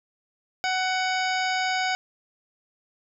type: harmonic tone with a mistuned harmonic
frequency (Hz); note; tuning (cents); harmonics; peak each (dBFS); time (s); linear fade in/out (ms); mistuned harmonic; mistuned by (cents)
746; F#5; +14; 1 / 2 / 3 / 4 / 5 / 6 / 7 / 9; -26 / -29 / -30 / -36 / -37 / -36 / -38 / -40; 0.64-1.95; 0; 6; +100
effects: none